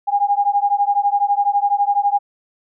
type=beating tone pair; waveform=sine; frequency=806 / 818 Hz; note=G5 / G#5; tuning=+48 / -26 cents; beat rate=12 Hz; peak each=-17 dBFS; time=0.07-2.19 s; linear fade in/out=20 ms; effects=none